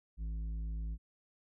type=tone with tanh clipping; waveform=triangle; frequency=54.3 Hz; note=A1; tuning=22 cents flat; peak=-37 dBFS; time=0.17-0.98 s; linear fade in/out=50 ms; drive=12 dB; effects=none